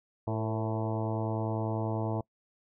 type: harmonic tone with a mistuned harmonic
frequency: 110 Hz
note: A2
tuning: in tune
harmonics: 1 / 2 / 3 / 4 / 5 / 6 / 7 / 8 / 9 / 10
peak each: -32 / -38 / -37 / -39 / -42 / -38 / -44 / -41 / -46 / -53 dBFS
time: 0.27-2.21 s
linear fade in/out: 5 ms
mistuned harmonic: 4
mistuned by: +42 cents
effects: noise-tail reverb RT60 0.1 s tail -24 dB re dry